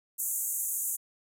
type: band-pass noise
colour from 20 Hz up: white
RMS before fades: -32 dBFS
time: 0.18-0.97 s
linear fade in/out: 20 ms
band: 6500 to 15000 Hz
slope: 96 dB/octave
effects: none